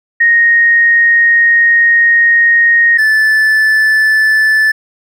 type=tone pair in turn; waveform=sine / triangle; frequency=1864.7 / 1749.1 Hz; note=A#6 / A6; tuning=0 / -11 cents; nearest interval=minor second; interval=111 cents; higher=first; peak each=-5 dBFS; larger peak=neither; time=0.2-2.98 / 2.98-4.72 s; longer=first; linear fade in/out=10 ms; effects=none